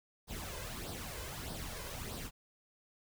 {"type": "noise with flanger", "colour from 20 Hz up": "pink", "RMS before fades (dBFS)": -43, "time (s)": [0.27, 2.31], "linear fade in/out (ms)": 50, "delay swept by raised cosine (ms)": [0.21, 2.01], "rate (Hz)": 1.6, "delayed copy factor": 0.6, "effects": []}